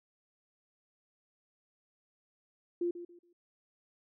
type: tone with echo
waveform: sine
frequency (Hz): 347.7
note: F4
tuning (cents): -8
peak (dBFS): -29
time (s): 2.81-2.91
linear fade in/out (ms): 5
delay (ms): 140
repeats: 3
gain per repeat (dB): -12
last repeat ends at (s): 3.33
effects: none